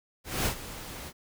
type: noise with ADSR envelope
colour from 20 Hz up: pink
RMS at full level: -27 dBFS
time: 0.24-1.13 s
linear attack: 220 ms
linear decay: 86 ms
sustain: -14 dB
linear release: 54 ms
effects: none